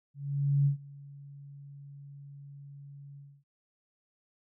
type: tone with ADSR envelope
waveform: sine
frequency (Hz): 141.1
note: C#3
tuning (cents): +31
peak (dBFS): -21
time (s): 0.14-3.44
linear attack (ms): 520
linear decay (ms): 110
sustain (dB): -24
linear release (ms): 270
effects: none